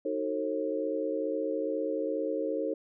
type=chord; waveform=sine; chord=D# diminished seventh; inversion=none; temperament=just; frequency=311.1 / 373.4 / 448 / 537.6 Hz; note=D#4 / F#4 / A4 / C5; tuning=0 / +16 / +31 / +47 cents; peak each=-34 / -39 / -33 / -33 dBFS; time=0.05-2.74 s; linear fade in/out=5 ms; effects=none